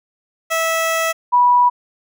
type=tone pair in turn; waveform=15% pulse / sine; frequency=653 / 978.5 Hz; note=E5 / B5; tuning=-17 / -16 cents; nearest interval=perfect fifth; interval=701 cents; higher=second; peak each=-10 / -9 dBFS; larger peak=second; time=0.5-1.13 / 1.32-1.7 s; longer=first; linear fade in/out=20 ms; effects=none